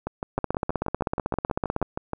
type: two click trains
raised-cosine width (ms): 1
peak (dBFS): -14 / -10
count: 14 / 24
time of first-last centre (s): 0.07-2.133 / 0.38-1.827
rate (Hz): 6.3 / 15.9
effects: none